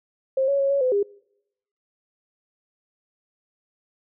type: tone with pitch steps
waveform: sine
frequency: 531 / 558 / 550 / 558 / 509 / 404.6 Hz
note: C5 / C#5 / C#5 / C#5 / C5 / G#4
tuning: +25 / +11 / -14 / +11 / -48 / -45 cents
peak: -18 dBFS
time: 0.37-1.03 s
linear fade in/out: 5 ms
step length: 110 ms
effects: noise-tail reverb RT60 0.8 s tail -26 dB re dry